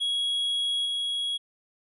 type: tone with level steps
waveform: triangle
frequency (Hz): 3322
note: G#7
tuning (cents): 0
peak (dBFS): -23 / -25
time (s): 0-1.38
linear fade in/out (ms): 20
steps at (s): 0.85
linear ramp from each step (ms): 10
effects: resampled to 32000 Hz